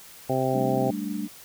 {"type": "harmonic tone", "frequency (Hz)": 130.81, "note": "C3", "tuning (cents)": 0, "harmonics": [1, 2, 3, 4, 5, 6], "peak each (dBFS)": [-29, -29, -29, -29, -29, -29], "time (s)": [0.29, 0.91], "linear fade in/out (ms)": 10}
{"type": "chord", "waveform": "sine", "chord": "G suspended second", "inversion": "none", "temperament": "equal", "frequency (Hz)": [196, 220, 293.7], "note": ["G3", "A3", "D4"], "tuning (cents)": [0, 0, 0], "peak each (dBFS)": -32, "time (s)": [0.53, 1.28], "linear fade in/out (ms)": 20}
{"effects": ["white hiss -47 dBFS RMS until 1.44 s"]}